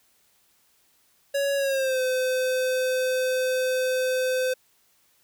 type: tone with pitch glide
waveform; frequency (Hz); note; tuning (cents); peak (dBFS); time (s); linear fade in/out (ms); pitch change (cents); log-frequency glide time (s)
square; 559 to 512.6; C#5 to C5; +14 to -36; -23; 1.34-4.54; 10; -150; 1.56-2.01
effects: white hiss -64 dBFS RMS until 5.23 s